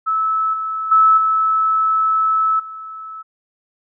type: tone with level steps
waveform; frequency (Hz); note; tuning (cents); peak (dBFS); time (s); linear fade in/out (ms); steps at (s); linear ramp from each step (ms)
sine; 1304; E6; -19; -15 / -20 / -8 / -13 / -29; 0.06-3.23; 20; 0.53 / 0.91 / 1.17 / 2.59; 10
effects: none